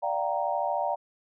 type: chord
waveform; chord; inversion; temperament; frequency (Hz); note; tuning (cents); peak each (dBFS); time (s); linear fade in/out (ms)
sine; G minor seventh; second; equal with one note detuned; 587.3 / 698.5 / 771.9 / 932.3; D5 / F5 / G5 / Bb5; 0 / 0 / -27 / 0; -31; 0.02-0.96; 20
effects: none